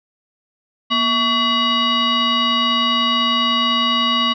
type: tone with frequency modulation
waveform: sine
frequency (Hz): 2019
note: B6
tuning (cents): +38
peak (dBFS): -14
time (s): 0.9-4.34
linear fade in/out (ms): 20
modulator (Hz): 890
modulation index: 2
effects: none